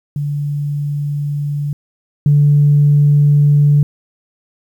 sine tone pair in turn, 145 / 145.65 Hz, D3 / D3, -22 / -14 cents, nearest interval unison, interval 8 cents, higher second, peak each -16 / -6 dBFS, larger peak second, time 0.16-1.73 / 2.26-3.83 s, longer neither, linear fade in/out 2 ms, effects tanh soft clip ceiling -2 dBFS + 8-bit

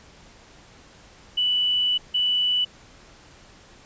sine tone bursts at uneven times, 2968 Hz, F#7, 5 cents sharp, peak -19 dBFS, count 2, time 1.37-1.98 / 2.14-2.65 s, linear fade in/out 10 ms, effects pink hiss -50 dBFS RMS until 3.85 s + resampled to 16000 Hz

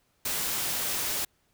white noise, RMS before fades -30 dBFS, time 0.25-1.25 s, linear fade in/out 5 ms, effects pink hiss -70 dBFS RMS until 1.53 s

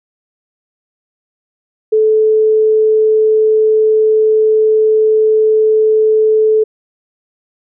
sine tone, 434.7 Hz, A4, 21 cents flat, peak -7 dBFS, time 1.92-6.64 s, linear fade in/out 10 ms, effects none

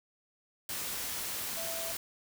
sine tone in noise, 662 Hz, E5, 7 cents sharp, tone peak -41 dBFS, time 1.57-1.92 s, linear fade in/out 2 ms, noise white, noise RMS -37 dBFS, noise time 0.69-1.97 s, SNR -7 dB, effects none

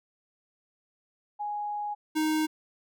sine / square tone pair in turn, 830.6 / 311.1 Hz, G#5 / D#4, 0 / 0 cents, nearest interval octave + perfect fourth, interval 1700 cents, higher first, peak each -30 / -25 dBFS, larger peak second, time 1.39-1.95 / 2.15-2.47 s, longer first, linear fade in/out 20 ms, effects none

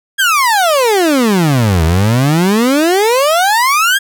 30% pulse exponential two-way sweep, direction down then up, 1661.2 to 77.78 to 1661.2 Hz, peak -6 dBFS, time 0.18-3.99 s, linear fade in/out 20 ms, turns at 1.84 s, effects none

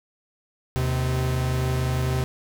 45% pulse tone pair together, 77.78 / 128.93 Hz, D#2 / C3, 0 / -25 cents, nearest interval major sixth, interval 875 cents, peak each -27 / -23 dBFS, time 0.76-2.24 s, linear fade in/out 0 ms, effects none

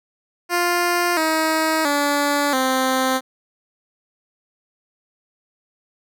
10% pulse tone with pitch steps, 350.2 / 317.4 / 287.8 / 260.8 Hz, F4 / D#4 / D4 / C4, +5 / +35 / -35 / -5 cents, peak -9 dBFS, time 0.49-3.21 s, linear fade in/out 50 ms, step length 680 ms, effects none

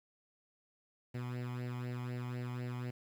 sawtooth tone with flanger, 123.47 Hz, B2, in tune, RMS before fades -40 dBFS, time 1.14-2.91 s, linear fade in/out 10 ms, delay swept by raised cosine 0.43 to 0.95 ms, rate 4 Hz, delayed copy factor +0.7, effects low-pass 3000 Hz 12 dB/octave + 10-bit

